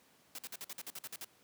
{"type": "noise bursts", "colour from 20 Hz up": "white", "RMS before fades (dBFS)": -44, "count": 11, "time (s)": [0.35, 1.246], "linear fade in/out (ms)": 2, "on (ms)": 36, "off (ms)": 50, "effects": ["pink hiss -66 dBFS RMS until 1.43 s", "high-pass 150 Hz 12 dB/octave"]}